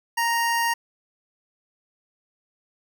25% pulse tone, 932.3 Hz, A#5, in tune, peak -17 dBFS, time 0.17-0.74 s, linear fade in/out 10 ms, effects none

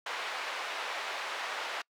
pink band-pass noise, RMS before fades -37 dBFS, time 0.06-1.82 s, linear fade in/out 5 ms, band 750 to 3200 Hz, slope 12 dB/octave, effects noise-tail reverb RT60 0.1 s tail -26 dB re dry + high-pass 400 Hz 12 dB/octave

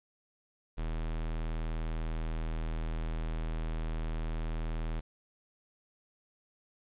square tone, 40.15 Hz, E1, 45 cents flat, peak -33 dBFS, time 0.77-5.01 s, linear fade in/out 20 ms, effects resampled to 8000 Hz + 10-bit

